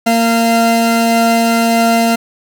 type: tone pair together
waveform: 40% pulse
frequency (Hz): 230.2 / 689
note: A#3 / F5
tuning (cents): -22 / -24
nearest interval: octave + perfect fifth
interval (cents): 1898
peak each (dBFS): -11 / -12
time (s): 0.06-2.16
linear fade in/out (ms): 10
effects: none